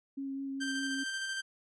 sine tone with vibrato, 272.7 Hz, C#4, 28 cents flat, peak -35 dBFS, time 0.17-1.04 s, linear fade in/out 10 ms, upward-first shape sine, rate 4.9 Hz, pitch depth 12 cents each way
sawtooth tone with tremolo, 1568 Hz, G6, in tune, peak -30 dBFS, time 0.6-1.42 s, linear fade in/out 20 ms, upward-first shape square, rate 13 Hz, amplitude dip 25%
effects resampled to 22050 Hz

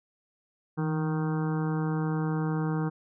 harmonic tone with a mistuned harmonic, 155.56 Hz, D#3, in tune, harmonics 1 / 2 / 3 / 5 / 6 / 7 / 8 / 9 / 10, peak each -27 / -33 / -37 / -41 / -43 / -44 / -45 / -46 / -47 dBFS, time 0.77-2.9 s, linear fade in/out 20 ms, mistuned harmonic 1, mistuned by +51 cents, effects none

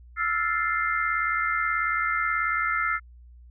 sine chord, F major seventh, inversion third, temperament equal, 1318.5 / 1396.9 / 1760 / 2093 Hz, E6 / F6 / A6 / C7, 0 / 0 / 0 / 0 cents, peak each -27 / -29 / -31 / -28 dBFS, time 0.16-3 s, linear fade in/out 50 ms, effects added 60 Hz sine -46 dBFS peak until 3.5 s

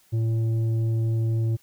triangle tone with tanh clipping, 113 Hz, A2, 47 cents sharp, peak -22 dBFS, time 0.12-1.57 s, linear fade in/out 20 ms, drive 11 dB, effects white hiss -60 dBFS RMS until 1.62 s

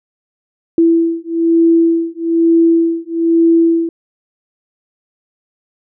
sine beating tone pair, 331.7 / 332.8 Hz, E4 / E4, +11 / +17 cents, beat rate 1.1 Hz, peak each -12 dBFS, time 0.78-3.89 s, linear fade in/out 2 ms, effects none

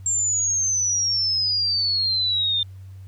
sine exponential sweep, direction down, 7440 to 3587 Hz, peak -19 dBFS, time 0.06-2.63 s, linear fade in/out 2 ms, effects added 95 Hz sine -37 dBFS peak until 3.07 s + pink hiss -61 dBFS RMS until 3.07 s

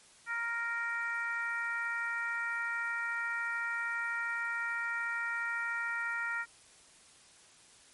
harmonic tone, 466.2 Hz, A#4, in tune, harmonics 2 / 3 / 4 / 5, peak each -44 / -35 / -36 / -43 dBFS, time 0.26-6.46 s, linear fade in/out 50 ms, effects white hiss -59 dBFS RMS until 7.93 s + MP3 48 kbps

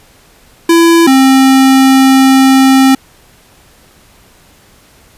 square tone pair in turn, 334.9 / 265.9 Hz, E4 / C4, +27 / +28 cents, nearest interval major third, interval 399 cents, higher first, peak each -4 dBFS, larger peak neither, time 0.69-1.07 / 1.07-2.95 s, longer second, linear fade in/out 5 ms, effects pink hiss -44 dBFS RMS until 5.17 s + resampled to 32000 Hz

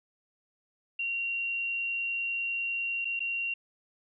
sine tone with dropouts, 2755 Hz, F7, 24 cents flat, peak -29 dBFS, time 0.99-3.54 s, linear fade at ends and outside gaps 5 ms, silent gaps 3.047-3.052 / 3.194-3.203 s, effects none

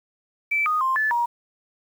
sine tone with pitch steps, 2322 / 1239 / 1050 / 1740 / 949 Hz, D7 / D#6 / C6 / A6 / A#5, -20 / -8 / +6 / -20 / +31 cents, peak -19 dBFS, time 0.51-1.26 s, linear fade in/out 10 ms, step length 150 ms, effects 8-bit

